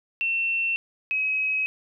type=tone pair in turn; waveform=sine; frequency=2700 / 2548 Hz; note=E7 / D#7; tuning=+41 / +41 cents; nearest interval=minor second; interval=100 cents; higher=first; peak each=-22 dBFS; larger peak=neither; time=0.21-0.76 / 1.11-1.66 s; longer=neither; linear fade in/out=0 ms; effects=none